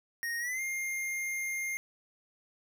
square tone with pitch glide, 1864.7 to 2117 Hz, A#6 to C7, 0 to +20 cents, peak -33 dBFS, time 0.23-1.77 s, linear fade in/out 0 ms, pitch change +220 cents, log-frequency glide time 0.39-0.61 s, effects none

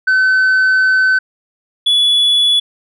sine tone pair in turn, 1522 / 3417 Hz, F#6 / G#7, +48 / +49 cents, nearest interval octave + major second, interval 1401 cents, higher second, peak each -6 dBFS, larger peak neither, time 0.07-1.19 / 1.86-2.6 s, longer first, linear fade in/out 10 ms, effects tanh soft clip ceiling -8 dBFS

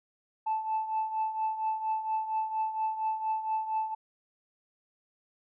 sine tone with tremolo, 876 Hz, A5, 8 cents flat, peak -24 dBFS, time 0.46-3.95 s, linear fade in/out 10 ms, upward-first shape triangle, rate 4.3 Hz, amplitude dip 75%, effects tanh soft clip ceiling -23 dBFS

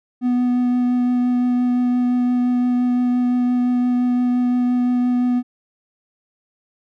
triangle tone with vibrato, 246.9 Hz, B3, in tune, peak -13 dBFS, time 0.21-5.43 s, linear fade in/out 50 ms, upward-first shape triangle, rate 5.8 Hz, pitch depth 11 cents each way, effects none

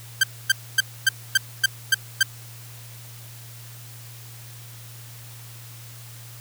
sawtooth tone bursts, 1568 Hz, G6, in tune, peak -10 dBFS, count 8, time 0.21-2.23 s, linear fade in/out 5 ms, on 25 ms, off 260 ms, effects added 117 Hz sine -41 dBFS peak until 6.4 s + white hiss -45 dBFS RMS until 6.4 s

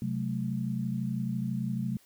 sine chord, F# diminished, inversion second, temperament equal with one note detuned, 130.81 / 185 / 217 Hz, C3 / F#3 / A3, 0 / 0 / -24 cents, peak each -33 / -34 / -33 dBFS, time 0.02-1.97 s, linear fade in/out 2 ms, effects white hiss -62 dBFS RMS until 2.05 s

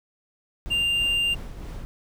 brown noise with tremolo, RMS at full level -34 dBFS, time 0.66-1.85 s, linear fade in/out 0 ms, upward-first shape sine, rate 3.1 Hz, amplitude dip 40%
triangle tone, 2793 Hz, F7, 1 cent flat, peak -19 dBFS, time 0.7-1.35 s, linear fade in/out 20 ms
effects none

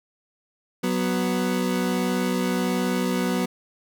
30% pulse tone pair together, 185.6 / 247 Hz, F#3 / B3, +6 / 0 cents, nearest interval perfect fourth, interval 494 cents, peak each -22 dBFS, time 0.83-3.46 s, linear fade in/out 10 ms, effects none

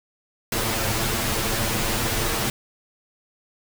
pink noise with comb filter, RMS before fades -24 dBFS, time 0.52-2.5 s, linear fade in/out 2 ms, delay 8.9 ms, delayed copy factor +1, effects none

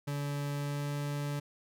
40% pulse tone with pitch glide, 143.6 to 144.68 Hz, D3 to D3, -39 to -26 cents, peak -32 dBFS, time 0.07-1.4 s, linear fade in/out 10 ms, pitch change +13 cents, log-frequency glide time 0.54-0.95 s, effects none

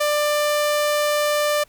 sawtooth tone, 593 Hz, D5, 17 cents sharp, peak -14 dBFS, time 0-1.64 s, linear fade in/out 10 ms, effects pink hiss -56 dBFS RMS until 1.68 s

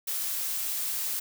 blue noise, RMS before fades -31 dBFS, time 0.07-1.2 s, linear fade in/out 10 ms, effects none

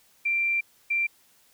sine tone pair in turn, 2361 / 2361 Hz, D7 / D7, +9 / +9 cents, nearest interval unison, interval 0 cents, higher neither, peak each -22 dBFS, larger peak neither, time 0.25-0.61 / 0.9-1.07 s, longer first, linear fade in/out 10 ms, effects white hiss -61 dBFS RMS until 1.53 s

